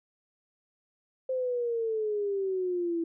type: exponential sweep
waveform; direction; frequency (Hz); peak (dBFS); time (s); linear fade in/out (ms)
sine; down; 523.3 to 330; -27; 1.29-3.04; 5
effects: none